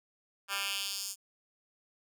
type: tone with high-pass filter sweep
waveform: 10% pulse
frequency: 198 Hz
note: G3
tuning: 18 cents sharp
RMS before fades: -36 dBFS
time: 0.48-1.16 s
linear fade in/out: 50 ms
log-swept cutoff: 1600 to 7000 Hz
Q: 1.7
effects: none